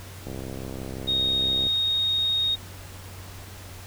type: click train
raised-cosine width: 2 ms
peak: -22 dBFS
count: 93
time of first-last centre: 0.27-1.668 s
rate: 65.8 Hz
type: tone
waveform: sine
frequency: 3729 Hz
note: A#7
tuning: in tune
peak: -21 dBFS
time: 1.07-2.56 s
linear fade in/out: 20 ms
effects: added 93 Hz sine -41 dBFS peak until 3.86 s + pink hiss -44 dBFS RMS until 3.86 s